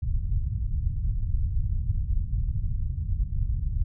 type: low-pass noise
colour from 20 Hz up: pink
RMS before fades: -26 dBFS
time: 0.02-3.84 s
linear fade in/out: 10 ms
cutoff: 110 Hz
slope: 24 dB/octave
effects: none